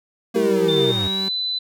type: linear sweep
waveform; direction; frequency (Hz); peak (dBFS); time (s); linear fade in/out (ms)
square; down; 232.1 to 90.1; -25; 0.34-1.08; 10
type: chord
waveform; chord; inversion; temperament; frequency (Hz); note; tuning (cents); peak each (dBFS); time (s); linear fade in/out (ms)
sine; E diminished; none; equal; 329.6 / 392 / 466.2; E4 / G4 / Bb4; 0 / 0 / 0; -25 / -20 / -19; 0.35-0.92; 10
type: tone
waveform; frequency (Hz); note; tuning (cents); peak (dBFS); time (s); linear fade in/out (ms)
30% pulse; 192.7; G3; -29; -24; 0.35-1.29; 10
type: tone with pitch glide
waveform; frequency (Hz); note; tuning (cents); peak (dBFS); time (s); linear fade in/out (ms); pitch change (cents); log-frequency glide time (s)
sine; 3588 to 4004; A7 to B7; +33 to +23; -21; 0.68-1.59; 10; +190; 0.84-1.27
effects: none